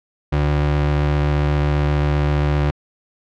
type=ring-modulated tone; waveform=square; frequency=108.6 Hz; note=A2; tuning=22 cents flat; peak=-13 dBFS; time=0.32-2.71 s; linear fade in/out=10 ms; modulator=37.5 Hz; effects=low-pass 3000 Hz 12 dB/octave